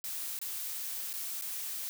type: noise with dropouts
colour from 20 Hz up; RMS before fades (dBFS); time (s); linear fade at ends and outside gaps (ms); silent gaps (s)
blue; -38; 0.04-1.89; 0; 0.389-0.415 / 1.13-1.138 / 1.412-1.421
effects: none